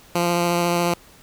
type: tone with vibrato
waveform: 10% pulse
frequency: 173.2 Hz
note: F3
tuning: 14 cents flat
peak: -10 dBFS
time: 0.15-0.94 s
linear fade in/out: 5 ms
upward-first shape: sine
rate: 14 Hz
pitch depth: 12 cents each way
effects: pink hiss -49 dBFS RMS until 1.22 s